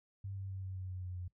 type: tone with pitch steps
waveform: sine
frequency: 98 / 96.76 / 95.54 / 94.33 / 93.14 / 91.97 / 90.81 / 89.66 Hz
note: G2 / G2 / G2 / F#2 / F#2 / F#2 / F#2 / F2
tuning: 0 / -22 / -44 / +34 / +12 / -10 / -32 / +46 cents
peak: -40 dBFS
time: 0.24-1.28 s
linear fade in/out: 5 ms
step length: 130 ms
effects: noise-tail reverb RT60 0.1 s tail -19 dB re dry